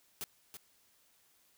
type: noise with echo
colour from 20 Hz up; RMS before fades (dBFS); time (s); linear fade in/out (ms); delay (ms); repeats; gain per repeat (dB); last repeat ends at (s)
white; -40; 0.21-0.24; 0; 330; 1; -8; 0.57
effects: white hiss -69 dBFS RMS until 1.57 s